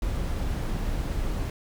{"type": "noise", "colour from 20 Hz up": "brown", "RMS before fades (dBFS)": -28, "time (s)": [0.02, 1.5], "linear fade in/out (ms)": 2, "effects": []}